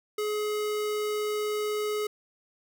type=tone; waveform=square; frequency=422 Hz; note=G#4; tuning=28 cents sharp; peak=-28 dBFS; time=0.18-2.07 s; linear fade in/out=5 ms; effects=none